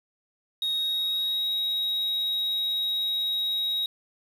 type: tone with pitch glide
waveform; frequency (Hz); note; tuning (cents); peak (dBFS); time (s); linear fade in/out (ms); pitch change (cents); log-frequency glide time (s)
sine; 3756 to 3802; A#7 to A#7; +12 to +33; -22; 0.62-3.86; 2; +21; 0.72-1.46
effects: tanh soft clip ceiling -23 dBFS + 8-bit